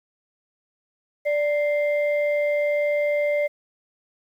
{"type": "tone pair together", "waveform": "sine", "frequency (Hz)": [587.3, 2093], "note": ["D5", "C7"], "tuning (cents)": [0, 0], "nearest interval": "octave + minor seventh", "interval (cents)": 2200, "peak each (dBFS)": [-19, -28], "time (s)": [1.25, 3.48], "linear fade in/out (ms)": 20, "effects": ["tanh soft clip ceiling -13 dBFS", "9-bit"]}